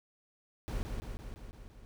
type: noise with echo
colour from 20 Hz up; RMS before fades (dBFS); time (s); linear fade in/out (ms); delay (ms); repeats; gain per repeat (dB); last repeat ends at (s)
brown; -35; 0.68-0.83; 0; 170; 6; -3; 1.85
effects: none